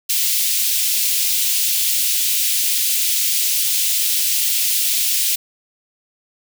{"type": "high-pass noise", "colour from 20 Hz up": "white", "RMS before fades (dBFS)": -18, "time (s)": [0.09, 5.36], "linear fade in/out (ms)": 10, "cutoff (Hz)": 2600, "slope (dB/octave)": 24, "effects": []}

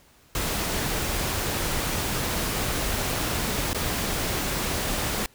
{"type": "noise with dropouts", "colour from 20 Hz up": "pink", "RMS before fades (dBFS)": -27, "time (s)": [0.35, 5.26], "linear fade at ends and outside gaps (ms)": 1, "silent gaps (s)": [3.732, 3.746], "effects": ["pink hiss -57 dBFS RMS until 5.34 s"]}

